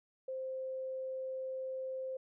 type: tone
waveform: sine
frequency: 523 Hz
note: C5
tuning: 1 cent flat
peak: -37 dBFS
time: 0.28-2.17 s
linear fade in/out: 5 ms
effects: none